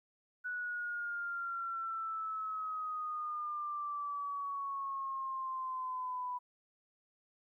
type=exponential sweep; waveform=sine; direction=down; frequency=1480 to 987.8 Hz; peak=-36 dBFS; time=0.44-6.39 s; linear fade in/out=20 ms; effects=13-bit